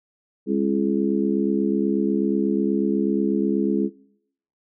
harmonic tone with a mistuned harmonic, 68.2 Hz, C#2, 28 cents flat, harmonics 3 / 4 / 5 / 6, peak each -23 / -24 / -25 / -26 dBFS, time 0.46-3.9 s, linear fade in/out 50 ms, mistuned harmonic 6, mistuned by +59 cents, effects noise-tail reverb RT60 0.7 s tail -20 dB re dry

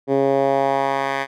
10% pulse tone with band-pass filter sweep, 136.9 Hz, C#3, 21 cents flat, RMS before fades -19 dBFS, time 0.07-1.27 s, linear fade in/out 50 ms, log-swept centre 370 to 1600 Hz, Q 1.6, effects none

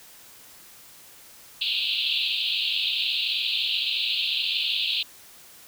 pink band-pass noise, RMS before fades -26 dBFS, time 1.61-5.03 s, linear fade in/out 5 ms, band 2600 to 4300 Hz, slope 96 dB/octave, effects white hiss -49 dBFS RMS until 5.67 s

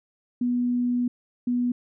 sine tone pair in turn, 244.7 / 244.7 Hz, B3 / B3, -16 / -16 cents, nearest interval unison, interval 0 cents, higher neither, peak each -21 dBFS, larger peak neither, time 0.41-1.08 / 1.47-1.72 s, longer first, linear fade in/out 5 ms, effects none

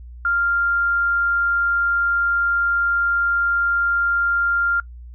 sine tone, 1395 Hz, F6, 2 cents flat, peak -16 dBFS, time 0.25-4.8 s, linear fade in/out 2 ms, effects noise-tail reverb RT60 0.1 s tail -21 dB re dry + added 60 Hz sine -35 dBFS peak until 5.14 s

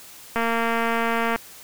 click train, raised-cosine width 0.5 ms, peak -9 dBFS, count 231, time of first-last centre 0.36-1.36 s, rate 230 Hz, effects white hiss -44 dBFS RMS until 1.63 s

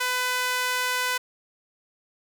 sawtooth tone with high-pass filter, 501 Hz, B4, 25 cents sharp, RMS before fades -26 dBFS, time 0-1.18 s, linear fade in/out 10 ms, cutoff 1300 Hz, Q 1.2, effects none

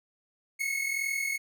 45% pulse tone pair together, 2158 / 2200 Hz, C#7 / C#7, -47 / -14 cents, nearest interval unison, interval 33 cents, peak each -34 / -30 dBFS, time 0.59-1.38 s, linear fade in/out 20 ms, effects none

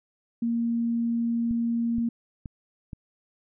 sine tone, 233.1 Hz, A#3, in tune, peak -23 dBFS, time 0.42-2.09 s, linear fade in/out 5 ms
click train, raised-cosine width 5 ms, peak -24 dBFS, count 4, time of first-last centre 1.51-2.932 s, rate 2.11 Hz
effects none

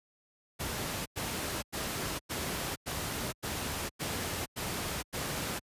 pink noise bursts, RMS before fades -35 dBFS, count 9, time 0.59-5.596 s, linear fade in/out 20 ms, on 470 ms, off 97 ms, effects high-pass 60 Hz 12 dB/octave + resampled to 32000 Hz

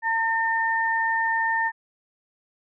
sine tone pair together, 905 / 1812.4 Hz, A5 / A#6, +48 / -49 cents, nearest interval octave, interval 1203 cents, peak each -24 / -23 dBFS, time 0.02-1.72 s, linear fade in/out 50 ms, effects none

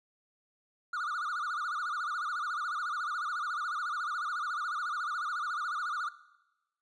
triangle tone with vibrato, 1309 Hz, E6, 13 cents flat, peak -30 dBFS, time 0.93-6.09 s, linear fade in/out 5 ms, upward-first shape sine, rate 14 Hz, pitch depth 200 cents each way, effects noise-tail reverb RT60 1.0 s tail -17 dB re dry + resampled to 22050 Hz

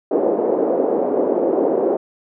white band-pass noise, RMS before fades -18 dBFS, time 0.11-1.97 s, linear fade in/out 5 ms, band 310 to 530 Hz, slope 24 dB/octave, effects none

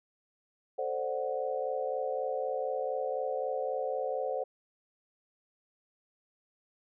sine chord, D dominant seventh, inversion second, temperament equal, 440 / 523.3 / 587.3 / 740 Hz, A4 / C5 / D5 / F#5, 0 / 0 / 0 / 0 cents, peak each -38 / -33 / -38 / -37 dBFS, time 0.78-4.44 s, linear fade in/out 10 ms, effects none

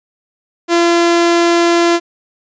sawtooth tone, 341.5 Hz, F4, 39 cents flat, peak -5 dBFS, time 0.68-2 s, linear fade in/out 50 ms, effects resampled to 16000 Hz

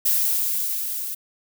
violet noise with level ramp, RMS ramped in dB -19 to -30 dBFS, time 0.05-1.15 s, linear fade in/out 10 ms, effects none

